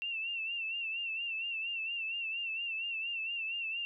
sine tone with vibrato, 2710 Hz, E7, 47 cents sharp, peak -34 dBFS, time 0.02-3.85 s, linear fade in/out 0 ms, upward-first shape sine, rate 4.3 Hz, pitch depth 65 cents each way, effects none

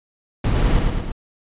brown noise with echo, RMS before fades -18 dBFS, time 0.44-0.79 s, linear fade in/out 5 ms, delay 110 ms, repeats 3, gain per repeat -3 dB, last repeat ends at 1.12 s, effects resampled to 8000 Hz

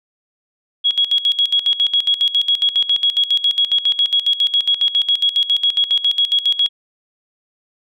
sine tone with tremolo, 3322 Hz, G#7, in tune, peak -11 dBFS, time 0.84-6.69 s, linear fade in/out 20 ms, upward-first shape square, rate 7.3 Hz, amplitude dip 80%, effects none

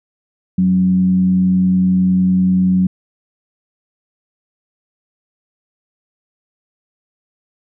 sine tone with frequency modulation, 185 Hz, F#3, in tune, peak -10 dBFS, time 0.58-2.87 s, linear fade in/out 5 ms, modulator 90.8 Hz, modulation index 0.27, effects none

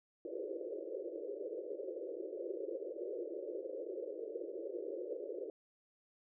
white band-pass noise, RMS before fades -43 dBFS, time 0.25-5.5 s, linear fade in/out 2 ms, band 330 to 560 Hz, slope 96 dB/octave, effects none

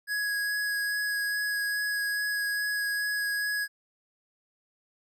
square tone with vibrato, 1666 Hz, G#6, 5 cents sharp, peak -28 dBFS, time 0.07-3.68 s, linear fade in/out 50 ms, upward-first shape sine, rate 2.4 Hz, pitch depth 9 cents each way, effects none

